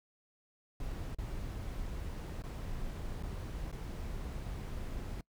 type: noise with dropouts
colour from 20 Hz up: brown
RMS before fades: -40 dBFS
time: 0.8-5.21 s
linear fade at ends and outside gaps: 2 ms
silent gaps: 1.148-1.185 / 2.422-2.437 / 3.227-3.233 / 3.716-3.726 s
effects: noise-tail reverb RT60 0.1 s tail -24 dB re dry